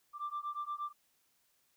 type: beating tone pair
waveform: sine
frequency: 1176 / 1184.5 Hz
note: D6 / D6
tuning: +2 / +14 cents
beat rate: 8.5 Hz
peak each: -39 / -39 dBFS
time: 0.13-0.93 s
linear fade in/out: 50 ms
effects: tanh soft clip ceiling -32 dBFS + white hiss -74 dBFS RMS until 1.76 s